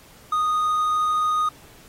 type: tone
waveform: triangle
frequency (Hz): 1239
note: D#6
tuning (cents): -8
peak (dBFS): -17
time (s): 0.32-1.49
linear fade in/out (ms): 5
effects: pink hiss -50 dBFS RMS until 1.88 s + AAC 48 kbps